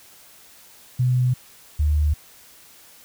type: tone pair in turn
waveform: sine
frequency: 125.8 / 74.8 Hz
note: B2 / D2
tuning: +32 / +32 cents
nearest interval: major sixth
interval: 900 cents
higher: first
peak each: -16 dBFS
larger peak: neither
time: 0.99-1.34 / 1.79-2.14 s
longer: neither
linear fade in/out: 10 ms
effects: white hiss -49 dBFS RMS until 3.04 s